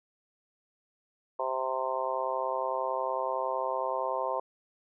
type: harmonic tone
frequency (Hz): 130.81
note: C3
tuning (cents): 0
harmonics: 3 / 4 / 5 / 6 / 7 / 8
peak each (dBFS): -40 / -34 / -35 / -40 / -34 / -35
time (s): 1.39-4.4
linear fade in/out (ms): 5
effects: none